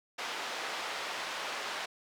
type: band-pass noise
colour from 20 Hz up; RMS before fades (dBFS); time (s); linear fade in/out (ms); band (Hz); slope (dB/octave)
pink; -38; 0.18-1.86; 10; 680 to 4400; 12
effects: none